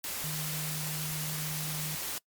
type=tone in noise; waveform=sine; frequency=153.7 Hz; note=D#3; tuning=21 cents flat; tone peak=-36 dBFS; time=0.24-1.95 s; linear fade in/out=0 ms; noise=white; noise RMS=-36 dBFS; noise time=0.04-2.18 s; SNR=-3 dB; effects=noise-tail reverb RT60 0.1 s tail -23 dB re dry + MP3 96 kbps